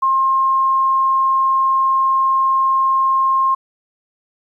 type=tone; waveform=sine; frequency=1065 Hz; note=C6; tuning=30 cents sharp; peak=-12 dBFS; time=0.02-3.55 s; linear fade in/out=10 ms; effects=9-bit